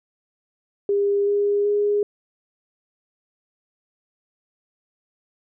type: tone with pitch steps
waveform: sine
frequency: 403.2 / 407.6 / 412.1 Hz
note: G4 / G#4 / G#4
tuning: +49 / -32 / -13 cents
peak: -17 dBFS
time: 0.89-2.03 s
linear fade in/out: 2 ms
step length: 380 ms
effects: none